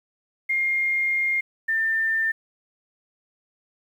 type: tone pair in turn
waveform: sine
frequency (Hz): 2124 / 1793.3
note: C7 / A6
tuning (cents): +25 / +32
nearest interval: minor third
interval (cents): 293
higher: first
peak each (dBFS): -20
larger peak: neither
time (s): 0.49-1.41 / 1.68-2.32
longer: first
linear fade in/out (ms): 10
effects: 9-bit